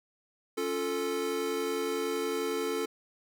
square chord, Db augmented, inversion none, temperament equal, 277.2 / 349.2 / 440 Hz, Db4 / F4 / A4, 0 / 0 / 0 cents, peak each -38 / -37 / -32 dBFS, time 0.57-2.86 s, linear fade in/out 10 ms, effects none

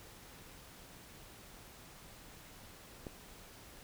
click, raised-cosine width 2 ms, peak -29 dBFS, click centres 3.068 s, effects pink hiss -55 dBFS RMS until 3.83 s

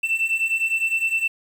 triangle beating tone pair, 2668 / 2677.8 Hz, E7 / E7, +20 / +27 cents, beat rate 9.8 Hz, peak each -22 / -19 dBFS, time 0.03-1.28 s, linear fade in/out 10 ms, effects tanh soft clip ceiling -13 dBFS + 8-bit

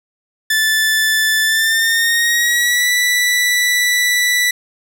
sawtooth tone with pitch glide, 1753 to 1967.7 Hz, A6 to B6, -7 to -7 cents, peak -9 dBFS, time 0.5-4.51 s, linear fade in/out 5 ms, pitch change +200 cents, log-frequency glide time 1.43-2.89 s, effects none

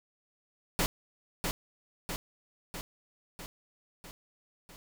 pink noise with echo, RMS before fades -28 dBFS, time 0.79-0.86 s, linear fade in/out 0 ms, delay 650 ms, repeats 6, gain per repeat -4 dB, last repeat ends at 4.76 s, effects none

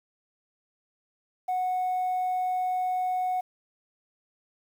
sine tone, 736 Hz, F#5, 9 cents flat, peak -23 dBFS, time 1.48-3.41 s, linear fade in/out 10 ms, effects tanh soft clip ceiling -23 dBFS + 9-bit

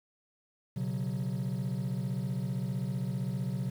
triangle chord, B suspended second, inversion none, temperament just, 123.47 / 138.9 / 185.21 Hz, B2 / C#3 / F#3, 0 / +4 / +2 cents, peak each -32 dBFS, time 0.76-3.7 s, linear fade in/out 10 ms, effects tanh soft clip ceiling -25 dBFS + 9-bit

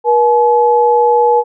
sine tone pair together, 479.3 / 854 Hz, A#4 / G#5, +48 / +48 cents, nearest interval minor seventh, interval 1000 cents, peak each -10 dBFS, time 0.04-1.44 s, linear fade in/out 50 ms, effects none

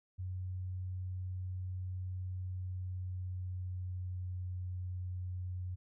sine tone with pitch glide, 92.1 to 90.94 Hz, F#2 to F#2, -7 to -29 cents, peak -37 dBFS, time 0.18-5.76 s, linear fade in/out 20 ms, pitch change -22 cents, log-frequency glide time 2.38-4.52 s, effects none

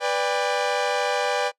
sawtooth chord, G major, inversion first, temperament equal with one note detuned, 493.9 / 587.3 / 801.9 Hz, B4 / D5 / G5, 0 / 0 / +39 cents, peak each -22 dBFS, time 0-1.52 s, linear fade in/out 50 ms, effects noise-tail reverb RT60 0.1 s tail -23 dB re dry + low-pass 6000 Hz 12 dB/octave

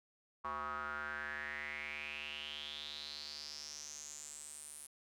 square tone with band-pass filter sweep, 74.2 Hz, D2, 18 cents sharp, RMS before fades -45 dBFS, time 0.44-4.87 s, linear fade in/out 10 ms, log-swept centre 1100 to 10000 Hz, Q 6.9, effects none

